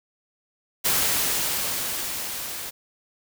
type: noise with level ramp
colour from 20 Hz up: white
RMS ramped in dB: -21 to -34 dBFS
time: 0.84-2.71 s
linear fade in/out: 20 ms
effects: none